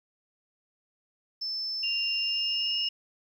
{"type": "tone", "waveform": "sine", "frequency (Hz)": 5280, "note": "E8", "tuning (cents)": 2, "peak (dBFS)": -30, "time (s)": [1.41, 2.89], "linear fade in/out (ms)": 10}
{"type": "tone with pitch glide", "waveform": "sine", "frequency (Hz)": [2794, 2851], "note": ["F7", "F7"], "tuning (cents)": [0, 35], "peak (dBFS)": -28, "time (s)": [1.83, 2.89], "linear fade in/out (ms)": 5, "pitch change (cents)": 35, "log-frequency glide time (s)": [2.18, 2.76]}
{"effects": ["10-bit"]}